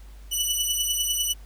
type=beating tone pair; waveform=15% pulse; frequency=2960 / 2970 Hz; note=F#7 / F#7; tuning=0 / +6 cents; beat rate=10 Hz; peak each=-18 / -20 dBFS; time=0.31-1.34 s; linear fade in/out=20 ms; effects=added 50 Hz sine -41 dBFS peak until 1.45 s + pink hiss -56 dBFS RMS until 1.45 s